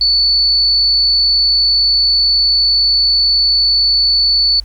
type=tone; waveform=sine; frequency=4469 Hz; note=C#8; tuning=13 cents sharp; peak=-9 dBFS; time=0.01-4.6 s; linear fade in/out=2 ms; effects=added 50 Hz sine -28 dBFS peak until 4.64 s + pink hiss -50 dBFS RMS until 4.64 s